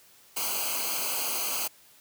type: noise with comb filter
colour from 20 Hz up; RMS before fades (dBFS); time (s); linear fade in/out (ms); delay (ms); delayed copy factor
white; -30; 0.36-1.68; 10; 0.55; -0.95
effects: white hiss -57 dBFS RMS until 2 s + high-pass 60 Hz 12 dB/octave